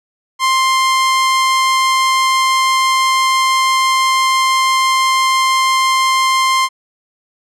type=tone; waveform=sawtooth; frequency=1051 Hz; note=C6; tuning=7 cents sharp; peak=-7 dBFS; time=0.39-6.69 s; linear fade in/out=50 ms; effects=low-pass 9000 Hz 12 dB/octave